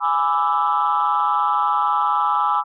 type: chord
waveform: sine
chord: E dominant seventh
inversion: first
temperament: equal with one note detuned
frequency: 830.6 / 995.2 / 1174.7 / 1318.5 Hz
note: G#5 / B5 / D6 / E6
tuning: 0 / +13 / 0 / 0 cents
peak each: -21 dBFS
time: 0-2.64 s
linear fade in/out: 50 ms
effects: tanh soft clip ceiling -9 dBFS